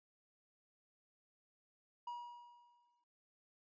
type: tone with exponential decay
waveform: triangle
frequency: 960 Hz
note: B5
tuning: 49 cents flat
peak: -39 dBFS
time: 2.07-3.04 s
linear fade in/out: 5 ms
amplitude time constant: 210 ms
effects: resampled to 16000 Hz